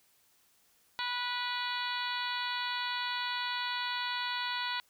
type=harmonic tone; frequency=490 Hz; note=B4; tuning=14 cents flat; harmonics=2 / 3 / 4 / 5 / 6 / 7 / 8 / 9; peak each=-37 / -39 / -41 / -43 / -44 / -42 / -40 / -43 dBFS; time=0.99-4.8 s; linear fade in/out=0 ms; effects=white hiss -68 dBFS RMS until 4.89 s